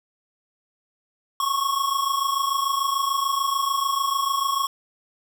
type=tone pair together; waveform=square; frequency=1090 / 1116.8 Hz; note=C#6 / C#6; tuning=-29 / +13 cents; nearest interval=unison; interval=42 cents; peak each=-24 / -26 dBFS; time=1.4-4.67 s; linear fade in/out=2 ms; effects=none